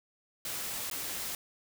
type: noise with dropouts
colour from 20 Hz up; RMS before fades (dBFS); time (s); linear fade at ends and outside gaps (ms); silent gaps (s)
white; -37; 0.45-1.35; 1; 0.9-0.912
effects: none